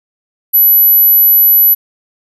sine tone, 11900 Hz, F#9, 9 cents sharp, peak -4 dBFS, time 0.53-1.75 s, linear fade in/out 20 ms, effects none

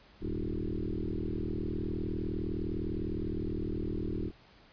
sine tone with frequency modulation, 152.9 Hz, D#3, 30 cents flat, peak -31 dBFS, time 0.2-4.32 s, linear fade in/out 50 ms, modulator 39.7 Hz, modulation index 5.7, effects pink hiss -59 dBFS RMS until 4.72 s + resampled to 11025 Hz

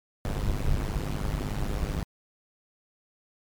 brown noise with amplitude modulation, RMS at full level -24 dBFS, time 0.25-2.03 s, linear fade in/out 0 ms, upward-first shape sine, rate 102 Hz, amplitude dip 90%, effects MP3 96 kbps

